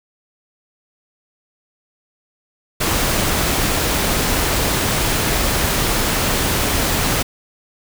pink noise, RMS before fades -18 dBFS, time 2.8-7.23 s, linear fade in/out 10 ms, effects none

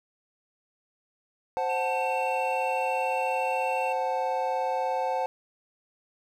triangle chord, F# diminished, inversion second, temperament equal, 523.3 / 740 / 880 Hz, C5 / F#5 / A5, 0 / 0 / 0 cents, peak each -28 dBFS, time 1.57-5.26 s, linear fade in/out 0 ms
triangle tone, 2694 Hz, E7, 37 cents sharp, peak -32 dBFS, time 1.69-3.93 s, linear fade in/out 10 ms
effects none

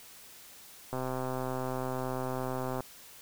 click train, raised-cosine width 1 ms, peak -21 dBFS, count 243, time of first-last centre 0.93-2.806 s, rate 129 Hz, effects white hiss -52 dBFS RMS until 3.21 s

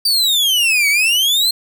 40% pulse exponential two-way sweep, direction down then up, 4699 to 2214 to 4237 Hz, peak -11 dBFS, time 0.05-1.51 s, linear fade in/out 5 ms, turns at 0.89 s, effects none

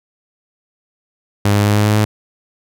sawtooth tone with pitch steps, 101.9 / 102.79 / 103.68 / 104.58 / 105.49 / 106.41 Hz, G#2 / G#2 / G#2 / G#2 / G#2 / G#2, -32 / -17 / -2 / +13 / +28 / +43 cents, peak -7 dBFS, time 1.45-2.05 s, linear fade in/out 5 ms, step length 100 ms, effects none

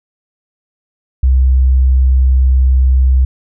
sine tone, 64.8 Hz, C2, 16 cents flat, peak -6 dBFS, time 1.23-3.25 s, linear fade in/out 5 ms, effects none

